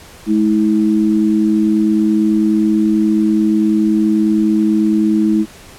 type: tone pair together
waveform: sine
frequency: 212.8 / 322 Hz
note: G#3 / E4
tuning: +42 / -41 cents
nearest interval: perfect fifth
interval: 717 cents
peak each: -13 dBFS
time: 0.26-5.46 s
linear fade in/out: 50 ms
effects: pink hiss -39 dBFS RMS until 5.78 s + low-pass 12000 Hz 12 dB/octave